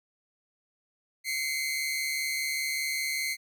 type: tone pair together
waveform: sawtooth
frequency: 2072 / 2217 Hz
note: C7 / C#7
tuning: -17 / 0 cents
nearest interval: minor second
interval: 117 cents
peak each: -27 / -30 dBFS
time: 1.24-3.37 s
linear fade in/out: 50 ms
effects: none